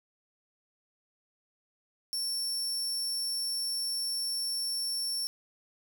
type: tone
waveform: sawtooth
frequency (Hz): 5440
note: F8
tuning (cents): -46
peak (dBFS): -28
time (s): 2.13-5.27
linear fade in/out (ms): 0
effects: none